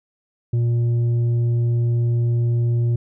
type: tone with tanh clipping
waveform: sine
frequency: 118.4 Hz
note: A#2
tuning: 27 cents sharp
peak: -17 dBFS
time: 0.53-2.96 s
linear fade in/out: 5 ms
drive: 5 dB
effects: none